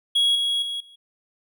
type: tone with level steps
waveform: triangle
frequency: 3322 Hz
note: G#7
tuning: in tune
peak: -15 / -19 / -25 / -45 dBFS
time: 0.15-0.96 s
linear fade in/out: 10 ms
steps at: 0.35 / 0.62 / 0.8 s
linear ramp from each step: 5 ms
effects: none